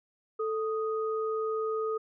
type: tone pair together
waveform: sine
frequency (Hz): 440 / 1244.5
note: A4 / D#6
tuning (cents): 0 / 0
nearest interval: octave + tritone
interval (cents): 1800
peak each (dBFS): -29 / -35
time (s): 0.39-1.98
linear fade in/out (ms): 10
effects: none